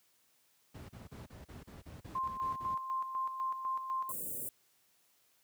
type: noise bursts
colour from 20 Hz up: brown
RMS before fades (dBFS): -45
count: 11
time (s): 0.74-2.75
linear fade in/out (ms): 10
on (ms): 150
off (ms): 36
type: tone with tremolo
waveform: sine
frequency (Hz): 1051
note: C6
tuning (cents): +7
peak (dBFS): -32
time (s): 2.15-4.12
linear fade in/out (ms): 5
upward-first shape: square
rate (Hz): 4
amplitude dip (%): 55
type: band-stop noise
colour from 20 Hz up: white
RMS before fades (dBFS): -40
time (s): 4.09-4.49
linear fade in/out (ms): 2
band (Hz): 580 to 8100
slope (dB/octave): 48
effects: white hiss -71 dBFS RMS until 5.43 s + high-pass 80 Hz 12 dB/octave